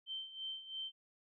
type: tone with tremolo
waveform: sine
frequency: 3112 Hz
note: G7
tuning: 13 cents flat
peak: -39 dBFS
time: 0.06-0.92 s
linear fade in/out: 50 ms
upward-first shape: sine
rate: 3 Hz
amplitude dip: 75%
effects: none